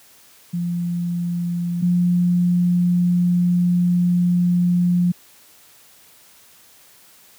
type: tone pair in turn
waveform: sine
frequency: 173.6 / 176.63 Hz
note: F3 / F3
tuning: -10 / +20 cents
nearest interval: unison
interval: 30 cents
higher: second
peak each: -20 / -14 dBFS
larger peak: second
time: 0.53-1.82 / 1.82-5.12 s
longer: second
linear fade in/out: 10 ms
effects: white hiss -50 dBFS RMS until 7.38 s + high-pass 60 Hz 12 dB/octave